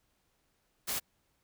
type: noise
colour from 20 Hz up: white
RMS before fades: -34 dBFS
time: 0.87-1 s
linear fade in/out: 20 ms
effects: pink hiss -75 dBFS RMS until 1.43 s